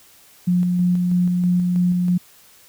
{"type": "tone with tremolo", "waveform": "sine", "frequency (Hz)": 178.4, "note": "F3", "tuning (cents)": 37, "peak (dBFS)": -14, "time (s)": [0.47, 2.18], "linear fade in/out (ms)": 10, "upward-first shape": "square", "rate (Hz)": 3.1, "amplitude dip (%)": 25, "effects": ["white hiss -50 dBFS RMS until 2.68 s"]}